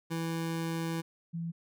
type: tone pair in turn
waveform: 25% pulse / sine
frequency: 164.81 / 167.3 Hz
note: E3 / E3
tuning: 0 / +26 cents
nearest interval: unison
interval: 26 cents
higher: second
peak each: -28 / -33 dBFS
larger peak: first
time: 0.1-1.02 / 1.33-1.52 s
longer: first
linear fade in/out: 20 ms
effects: none